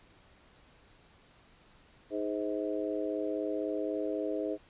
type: harmonic tone with a mistuned harmonic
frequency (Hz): 103.83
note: G#2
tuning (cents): 0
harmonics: 3 / 4 / 5 / 6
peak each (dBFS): -35 / -36 / -37 / -38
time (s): 2.1-4.58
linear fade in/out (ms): 50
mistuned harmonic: 6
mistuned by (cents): +42
effects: pink hiss -61 dBFS RMS until 4.69 s + resampled to 8000 Hz